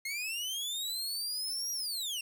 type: linear two-way sweep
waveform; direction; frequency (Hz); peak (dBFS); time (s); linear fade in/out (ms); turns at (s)
sawtooth; up then down; 2115 to 5730 to 2689; -31; 0.05-2.21; 5; 1.72
effects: 10-bit